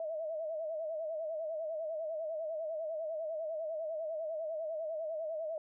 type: tone with vibrato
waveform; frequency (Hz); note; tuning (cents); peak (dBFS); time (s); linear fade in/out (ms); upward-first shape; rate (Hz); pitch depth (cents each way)
sine; 635; D#5; +35; -35; 0-5.58; 2; sine; 10; 80
effects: none